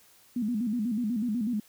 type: tone with vibrato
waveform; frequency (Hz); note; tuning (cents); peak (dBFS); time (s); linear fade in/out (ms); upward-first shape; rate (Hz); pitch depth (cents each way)
sine; 226.6; A#3; -49; -26; 0.36-1.6; 5; square; 8.1; 130
effects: white hiss -59 dBFS RMS until 1.68 s